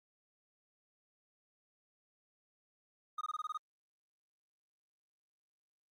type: tone bursts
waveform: triangle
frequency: 1239 Hz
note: D#6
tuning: 8 cents flat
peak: -34 dBFS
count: 8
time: 3.18-3.575 s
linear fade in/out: 5 ms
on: 31 ms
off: 21 ms
effects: Opus 48 kbps